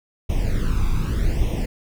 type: noise with flanger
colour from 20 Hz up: brown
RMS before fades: -20 dBFS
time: 0.29-1.66 s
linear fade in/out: 10 ms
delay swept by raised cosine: 0.33 to 0.84 ms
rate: 0.84 Hz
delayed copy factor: +0.8
effects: none